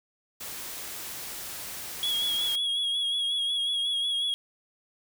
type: noise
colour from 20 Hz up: white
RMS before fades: -38 dBFS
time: 0.4-2.56 s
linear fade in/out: 10 ms
type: tone with vibrato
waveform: triangle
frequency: 3322 Hz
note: G#7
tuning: in tune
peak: -24 dBFS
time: 2.03-4.34 s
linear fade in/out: 0 ms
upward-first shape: sine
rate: 5.5 Hz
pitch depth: 36 cents each way
effects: none